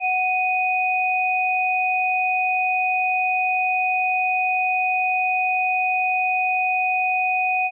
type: tone pair together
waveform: sine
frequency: 740 / 2489 Hz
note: F#5 / D#7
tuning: 0 / 0 cents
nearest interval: octave + major sixth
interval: 2100 cents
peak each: -21 dBFS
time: 0-7.71 s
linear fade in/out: 50 ms
effects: none